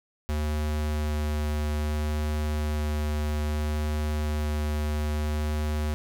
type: tone with vibrato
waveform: square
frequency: 75.4 Hz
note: D2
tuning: 46 cents sharp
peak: -26 dBFS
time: 0.29-5.94 s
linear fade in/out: 0 ms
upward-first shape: sine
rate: 0.61 Hz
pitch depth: 8 cents each way
effects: none